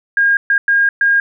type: tone bursts at uneven times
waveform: sine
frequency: 1620 Hz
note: G#6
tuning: 43 cents flat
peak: -9 dBFS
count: 4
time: 0.17-0.37 / 0.5-0.58 / 0.68-0.89 / 1.01-1.2 s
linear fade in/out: 2 ms
effects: none